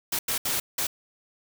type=noise bursts at uneven times; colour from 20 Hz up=white; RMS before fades=-27 dBFS; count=4; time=0.12-0.19 / 0.28-0.38 / 0.45-0.6 / 0.78-0.87 s; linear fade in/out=5 ms; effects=none